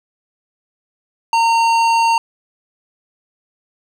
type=tone with hard clipping; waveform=sine; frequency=917 Hz; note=A#5; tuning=29 cents flat; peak=-13 dBFS; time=1.33-2.18 s; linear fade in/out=2 ms; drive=13 dB; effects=none